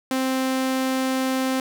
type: tone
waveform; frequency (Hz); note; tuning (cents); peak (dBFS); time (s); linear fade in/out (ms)
sawtooth; 261.8; C4; +1; -17; 0.11-1.6; 2
effects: none